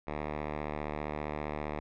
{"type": "tone with low-pass filter", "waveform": "5% pulse", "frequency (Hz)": 75.1, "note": "D2", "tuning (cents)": 39, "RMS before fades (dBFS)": -37, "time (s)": [0.07, 1.8], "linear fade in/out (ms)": 5, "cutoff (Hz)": 1900, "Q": 1.2, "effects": []}